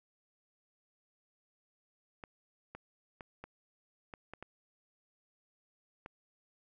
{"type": "clicks", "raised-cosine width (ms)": 0.5, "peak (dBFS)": -30, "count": 8, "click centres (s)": [2.238, 2.75, 3.208, 3.44, 4.138, 4.336, 4.426, 6.061], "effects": []}